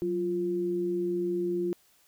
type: tone pair together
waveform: sine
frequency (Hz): 184.45 / 349.2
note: F#3 / F4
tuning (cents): -5 / 0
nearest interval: major seventh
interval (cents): 1105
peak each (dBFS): -35 / -27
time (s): 0.02-1.73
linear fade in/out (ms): 0
effects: white hiss -64 dBFS RMS until 2.07 s